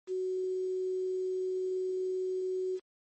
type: tone with quantisation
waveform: sine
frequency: 372 Hz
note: F#4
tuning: 9 cents sharp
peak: -30 dBFS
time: 0.07-2.8 s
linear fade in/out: 50 ms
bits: 9
effects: MP3 32 kbps